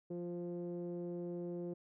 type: tone with low-pass filter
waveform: sawtooth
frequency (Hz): 174.61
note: F3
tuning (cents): 0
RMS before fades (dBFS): -42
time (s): 0.1-1.74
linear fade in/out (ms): 10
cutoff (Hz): 430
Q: 9.3
effects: none